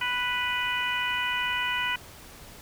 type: harmonic tone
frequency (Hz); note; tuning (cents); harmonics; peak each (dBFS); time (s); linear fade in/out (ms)
493.9; B4; 0; 2 / 3 / 4 / 5 / 6; -32 / -32 / -32 / -32 / -32; 0.01-1.96; 5
effects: pink hiss -47 dBFS RMS until 2.61 s